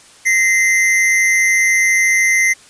square tone pair together, 1878.9 / 2069 Hz, A#6 / C7, +13 / -20 cents, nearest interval major second, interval 167 cents, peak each -20 / -12 dBFS, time 0.25-2.54 s, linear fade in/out 20 ms, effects white hiss -44 dBFS RMS until 2.69 s + resampled to 22050 Hz

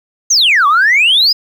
sine exponential two-way sweep, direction down then up, 6700 to 1108.7 to 5140 Hz, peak -5 dBFS, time 0.3-1.33 s, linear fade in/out 10 ms, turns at 0.67 s, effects tanh soft clip ceiling -4 dBFS + 7-bit

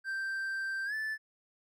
triangle tone with pitch glide, 1568 to 1749.9 Hz, G6 to A6, 0 to -10 cents, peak -31 dBFS, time 0.04-1.18 s, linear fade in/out 50 ms, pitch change +190 cents, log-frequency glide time 0.85-0.94 s, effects none

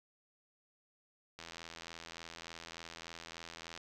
click train, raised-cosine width 0.2 ms, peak -29 dBFS, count 200, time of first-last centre 1.39-3.776 s, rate 83.4 Hz, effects none

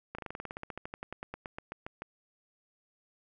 slowing click train, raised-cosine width 0.5 ms, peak -24 dBFS, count 24, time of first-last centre 0.15-2.02 s, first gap 35 ms, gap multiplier 1.07, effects none

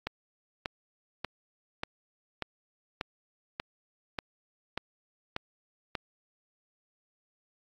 click train, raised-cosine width 0.3 ms, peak -16 dBFS, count 11, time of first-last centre 0.07-5.952 s, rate 1.7 Hz, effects AAC 64 kbps

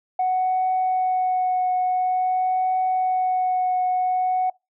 sine tone with vibrato, 740 Hz, F#5, in tune, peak -17 dBFS, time 0.19-4.5 s, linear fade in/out 5 ms, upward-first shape triangle, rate 0.48 Hz, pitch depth 14 cents each way, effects noise-tail reverb RT60 0.2 s tail -23 dB re dry + tanh soft clip ceiling -15 dBFS

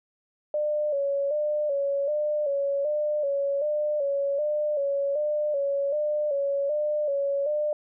sine tone with vibrato, 579 Hz, D5, 25 cents flat, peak -23 dBFS, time 0.54-7.73 s, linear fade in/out 2 ms, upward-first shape square, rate 1.3 Hz, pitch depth 60 cents each way, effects none

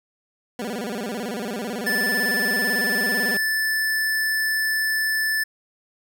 20% pulse tone with vibrato, 221.3 Hz, A3, 10 cents sharp, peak -22 dBFS, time 0.59-3.37 s, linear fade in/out 2 ms, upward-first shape square, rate 18 Hz, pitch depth 180 cents each way
square tone, 1752 Hz, A6, 8 cents flat, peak -21 dBFS, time 1.86-5.44 s, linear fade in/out 10 ms
effects none

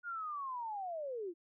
sine linear sweep, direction down, 1444 to 322.8 Hz, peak -38 dBFS, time 0.03-1.34 s, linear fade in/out 50 ms, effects none

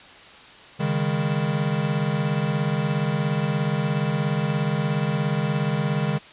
square chord, C# suspended second, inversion none, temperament equal with one note detuned, 138.59 / 155.56 / 202.7 Hz, C#3 / D#3 / G#3, 0 / 0 / -42 cents, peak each -27 / -25 / -28 dBFS, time 0.79-6.19 s, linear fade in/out 20 ms, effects white hiss -45 dBFS RMS until 6.32 s + resampled to 8000 Hz

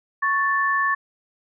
sine tone pair together, 1108.1 / 1759 Hz, C#6 / A6, -1 / -1 cents, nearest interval minor sixth, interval 800 cents, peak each -21 dBFS, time 0.22-0.95 s, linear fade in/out 10 ms, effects none

